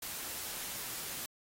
white noise, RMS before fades -41 dBFS, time 0.02-1.26 s, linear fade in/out 5 ms, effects AAC 48 kbps

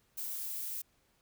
violet noise with high-pass filter sweep, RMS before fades -39 dBFS, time 0.17-0.82 s, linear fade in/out 10 ms, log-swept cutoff 780 to 210 Hz, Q 4.2, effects pink hiss -72 dBFS RMS until 1.21 s

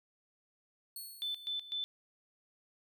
5% pulse tone with exponential decay, 4364 Hz, C#8, 28 cents flat, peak -34 dBFS, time 0.96-1.79 s, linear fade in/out 2 ms, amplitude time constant 180 ms
sine tone with tremolo, 3520 Hz, A7, in tune, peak -34 dBFS, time 1.22-1.84 s, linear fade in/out 0 ms, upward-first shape square, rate 4 Hz, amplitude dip 80%
effects none

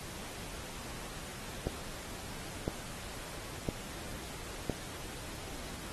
click train, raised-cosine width 2 ms, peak -18 dBFS, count 4, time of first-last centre 1.67-4.697 s, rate 0.991 Hz, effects pink hiss -45 dBFS RMS until 5.92 s + AAC 32 kbps

